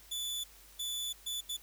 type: tone bursts at uneven times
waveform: sawtooth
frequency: 3474 Hz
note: A7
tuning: 23 cents flat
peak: -32 dBFS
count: 4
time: 0.11-0.44 / 0.79-1.13 / 1.26-1.41 / 1.49-1.57 s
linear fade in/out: 10 ms
effects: added 50 Hz sine -61 dBFS peak until 1.62 s + white hiss -58 dBFS RMS until 1.62 s